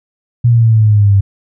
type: exponential sweep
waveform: sine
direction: down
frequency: 120.9 to 97.4 Hz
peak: -5 dBFS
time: 0.44-1.21 s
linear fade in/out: 10 ms
effects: none